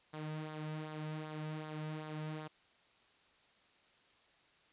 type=tone with flanger; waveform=sawtooth; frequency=154.5 Hz; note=D#3; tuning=12 cents flat; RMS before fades=-43 dBFS; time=0.13-2.48 s; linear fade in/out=10 ms; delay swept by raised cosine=0.35 to 2.85 ms; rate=2.6 Hz; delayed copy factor=-0.5; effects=white hiss -68 dBFS RMS until 4.72 s + resampled to 8000 Hz